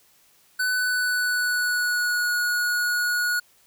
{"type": "tone with pitch glide", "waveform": "square", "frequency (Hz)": [1500, 1453.1], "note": ["F#6", "F#6"], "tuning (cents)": [23, -32], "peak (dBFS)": -22, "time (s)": [0.59, 3.4], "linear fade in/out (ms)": 10, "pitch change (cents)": -55, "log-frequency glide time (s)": [0.73, 2.33], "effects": ["white hiss -59 dBFS RMS until 3.66 s"]}